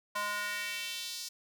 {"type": "tone with high-pass filter sweep", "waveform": "square", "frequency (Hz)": 206.6, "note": "G#3", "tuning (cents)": -9, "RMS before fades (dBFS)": -37, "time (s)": [0.15, 1.29], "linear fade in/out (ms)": 10, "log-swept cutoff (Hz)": [1000, 5200], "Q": 2, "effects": []}